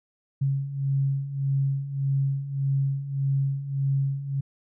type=beating tone pair; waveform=sine; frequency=136.2 / 137.9 Hz; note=C#3 / C#3; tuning=-30 / -9 cents; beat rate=1.7 Hz; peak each=-29 / -24 dBFS; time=0.41-4.41 s; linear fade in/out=10 ms; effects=none